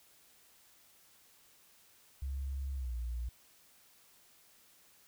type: tone with pitch glide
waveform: sine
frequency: 67.9 to 59.45 Hz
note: C#2 to A#1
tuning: -35 to +35 cents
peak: -34 dBFS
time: 2.22-3.29 s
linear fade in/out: 5 ms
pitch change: -230 cents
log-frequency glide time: 2.75-2.94 s
effects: tanh soft clip ceiling -31 dBFS + white hiss -64 dBFS RMS until 5.07 s